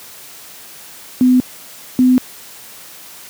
sine tone pair in turn, 252.5 / 253.6 Hz, B3 / B3, +39 / +46 cents, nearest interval unison, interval 7 cents, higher second, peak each -7 dBFS, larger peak neither, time 1.21-1.4 / 1.99-2.18 s, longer neither, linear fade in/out 0 ms, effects white hiss -37 dBFS RMS until 3.29 s + high-pass 100 Hz 12 dB/octave

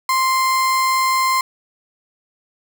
35% pulse tone, 1046.5 Hz, C6, in tune, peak -13 dBFS, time 0.09-1.41 s, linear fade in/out 2 ms, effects none

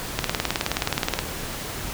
click train, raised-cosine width 0.2 ms, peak -4 dBFS, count 20, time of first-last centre 0.19-1.19 s, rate 19 Hz, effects pink hiss -32 dBFS RMS until 1.93 s

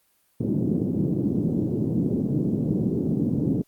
pink band-pass noise, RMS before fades -24 dBFS, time 0.4-3.62 s, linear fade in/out 5 ms, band 130 to 340 Hz, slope 24 dB/octave, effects white hiss -66 dBFS RMS until 3.67 s + Opus 32 kbps

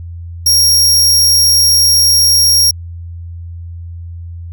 sawtooth tone, 5588 Hz, F8, in tune, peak -4 dBFS, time 0.46-2.71 s, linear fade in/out 5 ms, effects added 85 Hz sine -24 dBFS peak until 4.52 s

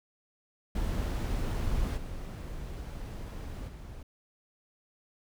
brown noise with level steps, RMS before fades -31 / -39 / -44 dBFS, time 0.75-4.03 s, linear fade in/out 5 ms, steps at 1.96 / 3.67 s, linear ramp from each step 20 ms, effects none

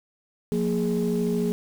sine tone cluster, 177.6 / 230.9 / 416.8 Hz, F3 / A#3 / G#4, +29 / -16 / +6 cents, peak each -25 dBFS, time 0.52-1.52 s, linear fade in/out 0 ms, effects tanh soft clip ceiling -16 dBFS + 7-bit

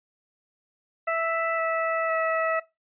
20% pulse tone with pitch steps, 659.3 / 654 / 648.7 Hz, E5 / E5 / E5, 0 / -14 / -28 cents, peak -18 dBFS, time 1.07-2.6 s, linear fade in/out 10 ms, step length 510 ms, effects noise-tail reverb RT60 0.2 s tail -17 dB re dry + resampled to 8000 Hz

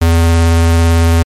square tone with vibrato, 83.3 Hz, E2, 19 cents sharp, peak -7 dBFS, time 0.01-1.23 s, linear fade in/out 10 ms, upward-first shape square, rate 18 Hz, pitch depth 9 cents each way, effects MP3 64 kbps

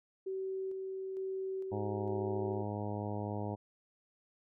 sine tone with tremolo, 381.5 Hz, G4, 47 cents flat, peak -35 dBFS, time 0.26-2.63 s, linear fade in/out 10 ms, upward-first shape square, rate 1.1 Hz, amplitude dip 25%
harmonic tone, 103.83 Hz, G#2, in tune, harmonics 1 / 2 / 3 / 4 / 5 / 6 / 7 / 8 / 9, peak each -39 / -42 / -44 / -45 / -46 / -47 / -47 / -48 / -49 dBFS, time 1.71-3.56 s, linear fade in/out 20 ms
effects none

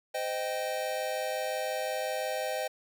square chord, C minor, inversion none, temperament equal with one note detuned, 516.6 / 622.3 / 784 Hz, C5 / Eb5 / G5, -22 / 0 / 0 cents, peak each -36 / -35 / -37 dBFS, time 0.14-2.68 s, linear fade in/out 10 ms, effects none

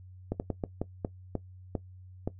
slowing click train, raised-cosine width 2 ms, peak -17 dBFS, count 9, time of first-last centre 0.32-2.275 s, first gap 79 ms, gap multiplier 1.31, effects noise-tail reverb RT60 0.1 s tail -17 dB re dry + added 92 Hz sine -47 dBFS peak until 2.39 s

